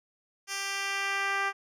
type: tone with band-pass filter sweep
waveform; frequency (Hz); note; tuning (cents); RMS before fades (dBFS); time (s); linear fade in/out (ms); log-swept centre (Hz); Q
10% pulse; 394.6; G4; +11; -31; 0.47-1.53; 50; 5700 to 1400; 0.87
effects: none